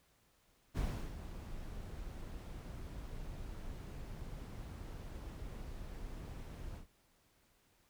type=noise with ADSR envelope; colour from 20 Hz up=brown; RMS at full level=-35 dBFS; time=0.74-6.87 s; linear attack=37 ms; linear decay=350 ms; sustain=-11 dB; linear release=110 ms; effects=pink hiss -72 dBFS RMS until 7.89 s